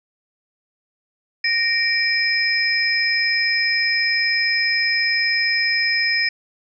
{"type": "tone cluster", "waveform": "sine", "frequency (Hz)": [1854, 2339, 5110], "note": ["A#6", "D7", "D#8"], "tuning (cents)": [-10, -8, 45], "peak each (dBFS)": -21, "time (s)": [1.44, 6.29], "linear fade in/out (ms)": 5, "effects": []}